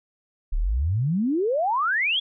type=exponential sweep; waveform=sine; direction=up; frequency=31.26 to 3445 Hz; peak=-20 dBFS; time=0.52-2.2 s; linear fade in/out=10 ms; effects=none